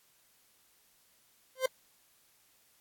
40% pulse tone with exponential growth, 520 Hz, C5, 11 cents flat, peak -22 dBFS, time 1.55-1.66 s, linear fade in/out 5 ms, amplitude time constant 22 ms, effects white hiss -67 dBFS RMS until 2.8 s + AAC 64 kbps

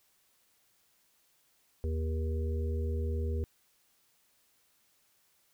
harmonic tone, 79.3 Hz, D#2, 33 cents sharp, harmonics 1 / 3 / 5 / 6, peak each -30 / -43 / -41 / -43 dBFS, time 1.84-3.44 s, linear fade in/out 0 ms, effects white hiss -70 dBFS RMS until 5.53 s

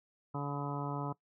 harmonic tone with a mistuned harmonic, 143 Hz, D3, 46 cents flat, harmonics 1 / 2 / 3 / 4 / 5 / 6 / 7 / 8 / 9, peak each -37 / -41 / -45 / -48 / -46 / -47 / -44 / -54 / -46 dBFS, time 0.34-1.13 s, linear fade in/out 10 ms, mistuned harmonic 9, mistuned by -24 cents, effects noise-tail reverb RT60 0.1 s tail -20 dB re dry

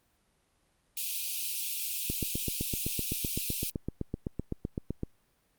white high-pass noise, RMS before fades -34 dBFS, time 0.97-3.7 s, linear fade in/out 2 ms, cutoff 2400 Hz, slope 96 dB/octave
click train, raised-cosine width 3 ms, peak -19 dBFS, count 24, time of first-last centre 2.1-5.034 s, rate 7.84 Hz
effects pink hiss -71 dBFS RMS until 5.58 s + Opus 32 kbps

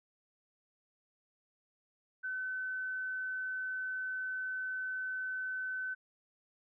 sine tone, 1518 Hz, F#6, 44 cents sharp, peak -35 dBFS, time 2.23-5.95 s, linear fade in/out 20 ms, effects none

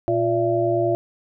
harmonic tone with a mistuned harmonic, 116.54 Hz, A#2, in tune, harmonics 1 / 3 / 5 / 6, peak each -27 / -21 / -25 / -22 dBFS, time 0.08-0.95 s, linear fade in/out 0 ms, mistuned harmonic 6, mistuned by -67 cents, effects none

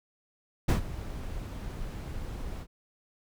brown noise with ADSR envelope, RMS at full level -19 dBFS, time 0.68-2.67 s, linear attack 12 ms, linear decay 110 ms, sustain -18 dB, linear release 62 ms, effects none

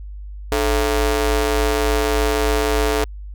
sawtooth ring-modulated tone, 243.4 Hz, B3, 25 cents flat, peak -9 dBFS, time 0.52-3.04 s, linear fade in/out 0 ms, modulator 190 Hz, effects added 50 Hz sine -30 dBFS peak until 3.34 s

